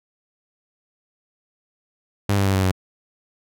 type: tone with pitch steps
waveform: sawtooth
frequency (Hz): 100.5 / 98.72 / 96.96 / 95.24 / 93.55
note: G2 / G2 / G2 / G2 / F#2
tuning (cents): +44 / +13 / -18 / -49 / +20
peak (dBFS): -13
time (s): 2.29-2.715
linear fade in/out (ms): 5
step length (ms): 85
effects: none